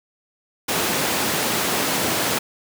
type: high-pass noise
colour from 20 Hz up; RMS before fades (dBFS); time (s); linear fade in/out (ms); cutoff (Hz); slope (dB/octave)
pink; -22; 0.68-2.39; 10; 200; 12
effects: none